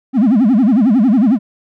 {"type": "tone with vibrato", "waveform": "triangle", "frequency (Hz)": 234, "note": "A#3", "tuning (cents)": 7, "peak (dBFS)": -5, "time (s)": [0.13, 1.39], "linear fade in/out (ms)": 50, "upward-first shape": "sine", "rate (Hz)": 11, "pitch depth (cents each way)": 280, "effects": ["tanh soft clip ceiling -2 dBFS"]}